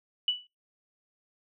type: tone with exponential decay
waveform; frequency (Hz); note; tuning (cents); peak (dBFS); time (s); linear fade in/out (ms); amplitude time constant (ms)
sine; 2960; F#7; 0; -20; 0.28-0.47; 2; 40
effects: noise-tail reverb RT60 0.2 s tail -22 dB re dry